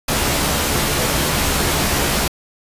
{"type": "noise with comb filter", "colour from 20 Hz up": "pink", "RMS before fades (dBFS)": -18, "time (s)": [0.08, 2.28], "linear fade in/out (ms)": 5, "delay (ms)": 14, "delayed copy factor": 0.5, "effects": ["resampled to 32000 Hz"]}